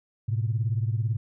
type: beating tone pair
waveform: sine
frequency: 108.2 / 126.2 Hz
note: A2 / B2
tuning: -29 / +38 cents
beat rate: 18 Hz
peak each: -24 / -28 dBFS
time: 0.28-1.17 s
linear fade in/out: 10 ms
effects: tanh soft clip ceiling -16 dBFS